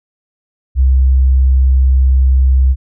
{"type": "tone", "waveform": "sine", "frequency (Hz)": 65.41, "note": "C2", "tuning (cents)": 0, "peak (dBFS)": -6, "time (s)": [0.75, 2.76], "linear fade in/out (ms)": 50, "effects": []}